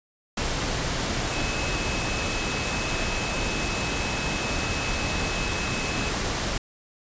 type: tone in noise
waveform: sine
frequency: 2578 Hz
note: E7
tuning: 39 cents flat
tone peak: -33 dBFS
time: 1.32-6.09 s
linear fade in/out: 5 ms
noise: pink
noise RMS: -27 dBFS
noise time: 0.37-6.58 s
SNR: -9 dB
effects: resampled to 16000 Hz